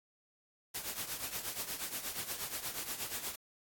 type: noise with tremolo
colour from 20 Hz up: white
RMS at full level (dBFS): -37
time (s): 0.74-3.36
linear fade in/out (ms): 10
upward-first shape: triangle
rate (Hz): 8.4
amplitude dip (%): 75
effects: AAC 64 kbps